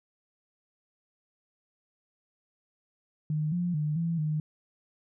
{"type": "tone with pitch steps", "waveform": "sine", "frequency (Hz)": [152.9, 175.8, 150.9, 167, 153.2], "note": ["D#3", "F3", "D3", "E3", "D#3"], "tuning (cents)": [-30, 12, 47, 23, -27], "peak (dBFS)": -26, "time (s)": [3.3, 4.4], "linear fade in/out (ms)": 2, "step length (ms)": 220, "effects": []}